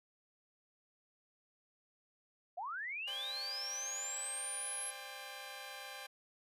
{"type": "linear sweep", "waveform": "sine", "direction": "up", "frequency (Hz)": [649, 11000], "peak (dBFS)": -39, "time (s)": [2.57, 4.91], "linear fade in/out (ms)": 10}
{"type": "chord", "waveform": "10% pulse", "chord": "C suspended second", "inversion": "none", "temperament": "equal with one note detuned", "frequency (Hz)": [523.3, 587.3, 799.5], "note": ["C5", "D5", "G5"], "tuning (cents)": [0, 0, 34], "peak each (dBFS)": [-44, -45, -40], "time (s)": [3.07, 6.07], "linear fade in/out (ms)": 10}
{"effects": ["resampled to 32000 Hz"]}